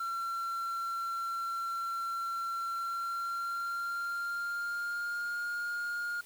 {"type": "tone with pitch glide", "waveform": "triangle", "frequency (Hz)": [1360, 1419.4], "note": ["F6", "F6"], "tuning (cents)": [-46, 28], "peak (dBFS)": -31, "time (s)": [0, 6.21], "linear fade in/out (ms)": 5, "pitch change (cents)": 74, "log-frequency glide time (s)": [2.69, 5.43], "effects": ["white hiss -56 dBFS RMS until 6.25 s"]}